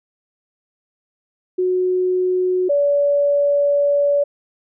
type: tone pair in turn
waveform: sine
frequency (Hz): 366.6 / 572.8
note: F#4 / D5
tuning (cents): -16 / -43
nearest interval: minor sixth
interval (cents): 773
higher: second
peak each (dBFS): -15 / -13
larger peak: second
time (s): 1.58-2.69 / 2.69-4.24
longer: second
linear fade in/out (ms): 10
effects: none